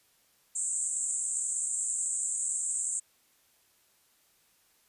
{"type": "band-pass noise", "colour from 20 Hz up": "pink", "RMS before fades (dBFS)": -32, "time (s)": [0.55, 3], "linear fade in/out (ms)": 10, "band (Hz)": [7300, 8600], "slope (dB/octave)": 96, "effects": ["white hiss -67 dBFS RMS until 4.88 s", "resampled to 32000 Hz"]}